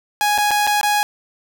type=tone with dropouts; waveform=sawtooth; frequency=830.6 Hz; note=G#5; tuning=in tune; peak=-11 dBFS; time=0.21-1.03 s; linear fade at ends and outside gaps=0 ms; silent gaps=0.378-0.384 / 0.508-0.513 / 0.668-0.674 / 0.812-0.831 s; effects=none